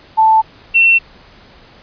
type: tone pair in turn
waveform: sine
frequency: 881 / 2706 Hz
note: A5 / E7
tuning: +2 / +45 cents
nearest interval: octave + perfect fifth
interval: 1943 cents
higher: second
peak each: -6 dBFS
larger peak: neither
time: 0.17-0.42 / 0.74-0.99 s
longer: neither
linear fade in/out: 20 ms
effects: pink hiss -43 dBFS RMS until 1.82 s + resampled to 11025 Hz